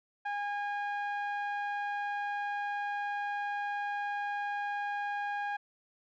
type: tone with low-pass filter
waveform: sawtooth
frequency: 817 Hz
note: G#5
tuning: 29 cents flat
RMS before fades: -35 dBFS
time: 0.25-5.57 s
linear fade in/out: 10 ms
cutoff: 1700 Hz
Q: 1.5
effects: none